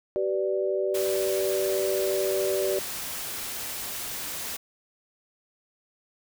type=chord; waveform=sine; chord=G major; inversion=none; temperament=equal with one note detuned; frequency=383.3 / 493.9 / 587.3 Hz; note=G4 / B4 / D5; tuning=-39 / 0 / 0 cents; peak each=-26 / -32 / -28 dBFS; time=0.16-2.79 s; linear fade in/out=0 ms
type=noise; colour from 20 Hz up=white; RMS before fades=-34 dBFS; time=0.94-4.57 s; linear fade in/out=10 ms
effects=none